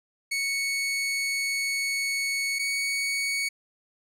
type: tone pair in turn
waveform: sawtooth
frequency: 2217 / 2232 Hz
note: C#7 / C#7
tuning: 0 / +11 cents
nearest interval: unison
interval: 11 cents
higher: second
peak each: -22 dBFS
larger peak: neither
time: 0.31-2.59 / 2.59-3.49 s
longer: first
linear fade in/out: 10 ms
effects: low-pass 12000 Hz 12 dB/octave